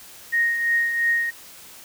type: tone with tremolo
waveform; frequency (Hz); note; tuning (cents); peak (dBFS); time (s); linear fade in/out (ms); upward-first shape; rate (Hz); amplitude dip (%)
sine; 1864.7; A#6; 0; -16; 0.32-1.31; 20; triangle; 2.9; 55
effects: white hiss -44 dBFS RMS until 1.84 s